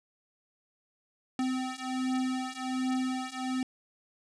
square beating tone pair, 257 / 258.3 Hz, C4 / C4, -31 / -22 cents, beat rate 1.3 Hz, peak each -34 / -33 dBFS, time 1.39-3.63 s, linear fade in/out 2 ms, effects resampled to 22050 Hz

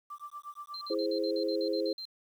sine tone with tremolo, 1174.7 Hz, D6, in tune, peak -38 dBFS, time 0.1-0.95 s, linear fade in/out 5 ms, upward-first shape sine, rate 8.4 Hz, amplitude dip 95%
sine tone bursts, 4139 Hz, C8, 20 cents flat, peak -38 dBFS, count 11, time 0.74-2.053 s, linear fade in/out 2 ms, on 73 ms, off 51 ms
sine chord, E augmented, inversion none, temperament equal, 329.6 / 415.3 / 523.3 Hz, E4 / G#4 / B#4, 0 / 0 / 0 cents, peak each -33 / -33 / -32 dBFS, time 0.9-1.93 s, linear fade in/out 5 ms
effects 10-bit

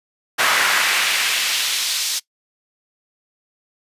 brown noise with high-pass filter sweep, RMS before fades -19 dBFS, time 0.38-2.2 s, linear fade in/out 20 ms, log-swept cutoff 1300 to 4800 Hz, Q 1.2, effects noise-tail reverb RT60 0.1 s tail -21 dB re dry + resampled to 32000 Hz

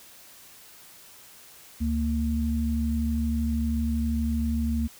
sine tone pair together, 72.22 / 229.3 Hz, D2 / A#3, -28 / -28 cents, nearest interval octave + minor sixth, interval 2000 cents, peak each -26 dBFS, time 1.8-4.88 s, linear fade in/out 20 ms, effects white hiss -50 dBFS RMS until 4.99 s

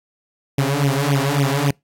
sawtooth tone with flanger, 140.1 Hz, C#3, 19 cents sharp, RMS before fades -18 dBFS, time 0.58-1.71 s, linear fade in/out 5 ms, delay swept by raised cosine 0.33 to 5.33 ms, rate 3.6 Hz, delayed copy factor +0.95, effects noise-tail reverb RT60 0.2 s tail -26 dB re dry + AAC 48 kbps

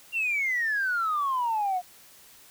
sine exponential sweep, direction down, 2794 to 706 Hz, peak -23 dBFS, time 0.12-1.82 s, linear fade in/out 50 ms, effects tanh soft clip ceiling -20 dBFS + white hiss -53 dBFS RMS until 2.5 s

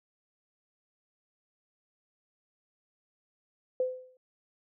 sine tone with exponential decay, 510 Hz, C5, 44 cents flat, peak -23 dBFS, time 3.8-4.17 s, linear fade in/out 2 ms, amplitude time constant 80 ms, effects none

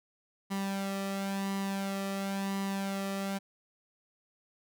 sawtooth tone with flanger, 196 Hz, G3, in tune, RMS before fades -34 dBFS, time 0.5-3.39 s, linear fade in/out 20 ms, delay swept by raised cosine 1 to 1.61 ms, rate 0.96 Hz, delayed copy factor +0.6, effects none

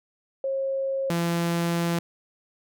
sine / sawtooth tone pair in turn, 540 / 170.09 Hz, C#5 / F3, -45 / -45 cents, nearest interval octave + minor sixth, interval 2000 cents, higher first, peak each -24 / -19 dBFS, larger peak second, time 0.44-1.1 / 1.1-1.99 s, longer second, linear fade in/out 2 ms, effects none

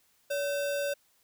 sine tone with sample-and-hold, 569 Hz, C#5, 45 cents sharp, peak -28 dBFS, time 0.3-0.94 s, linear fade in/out 10 ms, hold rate 2100 Hz, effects white hiss -68 dBFS RMS until 1.23 s

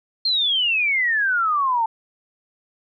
sine exponential sweep, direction down, 4261 to 881 Hz, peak -17 dBFS, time 0.25-1.86 s, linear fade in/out 5 ms, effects none

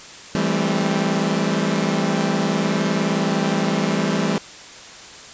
sawtooth chord, A minor seventh, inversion second, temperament equal with one note detuned, 164.81 / 196 / 215.5 / 261.6 Hz, E3 / G3 / A3 / C4, 0 / 0 / -36 / 0 cents, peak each -20 / -18 / -20 / -23 dBFS, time 0.35-4.38 s, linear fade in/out 0 ms, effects white hiss -39 dBFS RMS until 5.33 s + resampled to 16000 Hz

